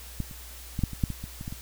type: clicks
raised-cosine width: 5 ms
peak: -17 / -29 / -17 / -11 / -24 / -11 / -20 / -24 / -24 / -21 / -24 dBFS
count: 11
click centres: 0.203 / 0.312 / 0.791 / 0.837 / 0.933 / 1.038 / 1.103 / 1.24 / 1.411 / 1.479 / 1.525 s
effects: added 60 Hz sine -44 dBFS peak until 1.61 s + white hiss -46 dBFS RMS until 1.61 s